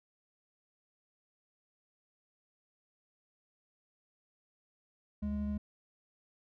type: tone pair together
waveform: triangle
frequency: 73.42 / 207.7 Hz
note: D2 / G#3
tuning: 0 / 0 cents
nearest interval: octave + tritone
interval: 1800 cents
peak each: -36 / -32 dBFS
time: 5.22-5.58 s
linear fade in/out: 10 ms
effects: none